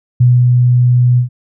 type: tone with ADSR envelope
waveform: sine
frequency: 123.47 Hz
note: B2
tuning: in tune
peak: -4 dBFS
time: 0.2-1.29 s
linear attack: 10 ms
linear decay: 230 ms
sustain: -2 dB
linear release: 110 ms
effects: none